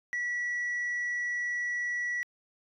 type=tone; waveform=sine; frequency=1943 Hz; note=B6; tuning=29 cents flat; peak=-27 dBFS; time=0.13-2.23 s; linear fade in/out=0 ms; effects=tanh soft clip ceiling -28 dBFS